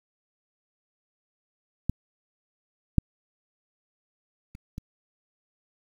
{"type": "clicks", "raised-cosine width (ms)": 5, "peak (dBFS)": [-12, -6, -30, -22], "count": 4, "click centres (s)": [1.896, 2.983, 4.551, 4.781], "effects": ["8-bit"]}